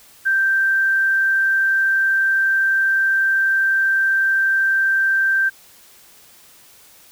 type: tone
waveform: sine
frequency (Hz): 1568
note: G6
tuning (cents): 0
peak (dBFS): -14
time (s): 0.25-5.5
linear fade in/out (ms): 20
effects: white hiss -48 dBFS RMS until 7.11 s